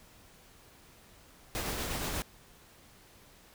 pink noise with tremolo, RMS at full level -34 dBFS, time 1.55-2.22 s, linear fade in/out 0 ms, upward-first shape sine, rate 8.4 Hz, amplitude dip 30%, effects pink hiss -58 dBFS RMS until 3.54 s

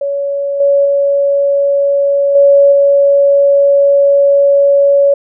sine tone with level steps, 562 Hz, C#5, 24 cents sharp, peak -13 / -6 / -8 / -3 / -5 dBFS, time 0.01-5.14 s, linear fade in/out 5 ms, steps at 0.6 / 0.85 / 2.35 / 2.72 s, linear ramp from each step 5 ms, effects none

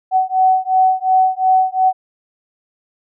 sine beating tone pair, 750 / 752.8 Hz, F#5 / F#5, +23 / +30 cents, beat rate 2.8 Hz, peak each -14 dBFS, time 0.11-1.93 s, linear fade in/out 50 ms, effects none

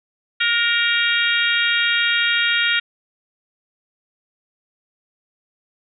harmonic tone with a mistuned harmonic, 466.2 Hz, A#4, in tune, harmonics 3 / 4 / 5 / 6 / 7 / 8, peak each -21 / -22 / -23 / -24 / -24 / -25 dBFS, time 0.4-2.8 s, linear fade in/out 10 ms, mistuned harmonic 3, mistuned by +31 cents, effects none

